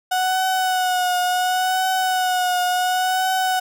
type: tone with vibrato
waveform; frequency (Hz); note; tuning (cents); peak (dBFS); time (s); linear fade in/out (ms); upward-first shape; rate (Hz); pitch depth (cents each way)
35% pulse; 737; F#5; -7; -16; 0.11-3.6; 10; triangle; 0.7; 41
effects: none